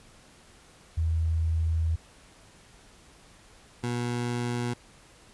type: tone pair in turn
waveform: sine / 20% pulse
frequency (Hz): 81.2 / 120.82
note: E2 / B2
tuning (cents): -26 / -38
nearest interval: perfect fifth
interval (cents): 688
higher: second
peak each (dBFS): -23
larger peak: neither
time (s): 0.97-1.96 / 3.83-4.74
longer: first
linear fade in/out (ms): 10
effects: pink hiss -55 dBFS RMS until 5.33 s + resampled to 24000 Hz